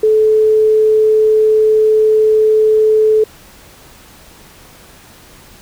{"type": "tone", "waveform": "sine", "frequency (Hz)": 433.3, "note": "A4", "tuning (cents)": -27, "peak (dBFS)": -7, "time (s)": [0.03, 3.24], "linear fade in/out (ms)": 5, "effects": ["pink hiss -41 dBFS RMS until 5.61 s"]}